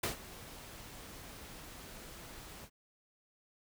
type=noise with ADSR envelope; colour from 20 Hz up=pink; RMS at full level=-33 dBFS; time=0.03-2.7 s; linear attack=6 ms; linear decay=120 ms; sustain=-17 dB; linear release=66 ms; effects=none